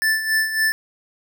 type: tone with tremolo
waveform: square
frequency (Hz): 1760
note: A6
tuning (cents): 0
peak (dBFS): -16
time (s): 0.02-0.72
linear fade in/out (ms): 0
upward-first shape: sine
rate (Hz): 3.6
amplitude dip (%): 65
effects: none